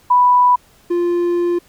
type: tone pair in turn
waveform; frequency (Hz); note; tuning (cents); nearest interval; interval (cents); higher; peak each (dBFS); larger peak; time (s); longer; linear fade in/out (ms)
sine / triangle; 987.8 / 348.4; B5 / F4; 0 / -4; octave + tritone; 1804; first; -8 / -12; first; 0.1-0.56 / 0.9-1.59; second; 10
effects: pink hiss -51 dBFS RMS until 1.68 s